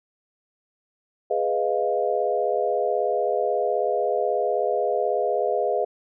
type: chord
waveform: sine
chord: F half-diminished seventh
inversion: first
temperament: equal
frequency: 415.3 / 493.9 / 622.3 / 698.5 Hz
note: Ab4 / Cb5 / Eb5 / F5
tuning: 0 / 0 / 0 / 0 cents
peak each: -26 dBFS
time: 1.3-5.85 s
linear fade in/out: 10 ms
effects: none

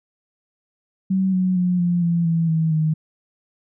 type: tone with pitch steps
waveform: sine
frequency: 189.9 / 184.71 / 179.66 / 174.74 / 169.97 / 165.32 / 160.8 / 156.4 Hz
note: F#3 / F#3 / F3 / F3 / F3 / E3 / E3 / D#3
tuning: +45 / -3 / +49 / +1 / -47 / +5 / -43 / +9 cents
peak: -16 dBFS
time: 1.1-2.94 s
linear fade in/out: 10 ms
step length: 230 ms
effects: none

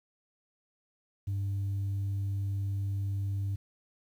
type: tone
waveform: sine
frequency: 98.8 Hz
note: G2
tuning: 14 cents sharp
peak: -27 dBFS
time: 1.27-3.56 s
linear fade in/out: 10 ms
effects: tanh soft clip ceiling -28 dBFS + 10-bit

